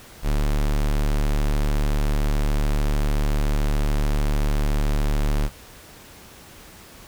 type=tone; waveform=square; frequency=36.8 Hz; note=D1; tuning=4 cents sharp; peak=-19 dBFS; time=0.22-5.5 s; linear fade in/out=50 ms; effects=pink hiss -45 dBFS RMS until 7.07 s